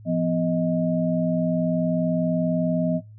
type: tone cluster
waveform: sine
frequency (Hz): 171.7 / 251.9 / 627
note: F3 / B3 / D#5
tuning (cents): -29 / +34 / +13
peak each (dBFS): -23 / -25 / -26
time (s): 0.05-3.01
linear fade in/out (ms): 50
effects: noise-tail reverb RT60 0.2 s tail -18 dB re dry + added 107 Hz sine -42 dBFS peak until 3.18 s